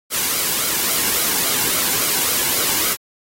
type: noise with flanger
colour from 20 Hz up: white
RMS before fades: -19 dBFS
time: 0.1-2.97 s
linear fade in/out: 50 ms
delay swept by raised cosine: 1.1 to 1.62 ms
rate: 3.6 Hz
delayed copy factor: -0.5
effects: AAC 48 kbps